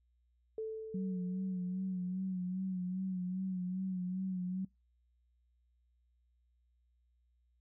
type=tone with exponential decay; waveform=sine; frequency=440 Hz; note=A4; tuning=in tune; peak=-35 dBFS; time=0.58-2.33 s; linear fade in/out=2 ms; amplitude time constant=380 ms
type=tone with vibrato; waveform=sine; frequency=185 Hz; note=F#3; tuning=in tune; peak=-34 dBFS; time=0.94-4.65 s; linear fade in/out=5 ms; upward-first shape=sine; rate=2.5 Hz; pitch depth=47 cents each way
effects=noise-tail reverb RT60 0.2 s tail -25 dB re dry + added 60 Hz sine -70 dBFS peak until 7.6 s